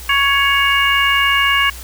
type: harmonic tone with a mistuned harmonic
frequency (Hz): 556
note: C#5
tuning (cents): +5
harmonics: 2 / 3 / 4 / 5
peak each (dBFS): -17 / -17 / -17 / -17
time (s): 0.09-1.7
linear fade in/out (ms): 5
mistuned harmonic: 5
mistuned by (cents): +28
effects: added 60 Hz sine -32 dBFS peak until 1.83 s + white hiss -35 dBFS RMS until 1.83 s